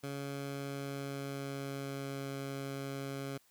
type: tone with pitch glide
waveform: 15% pulse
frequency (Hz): 140 to 137.59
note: C#3 to C#3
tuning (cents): +18 to -13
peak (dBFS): -32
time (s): 0.03-3.38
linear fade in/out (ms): 10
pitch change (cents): -31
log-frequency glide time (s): 0.14-2.34
effects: white hiss -68 dBFS RMS until 3.5 s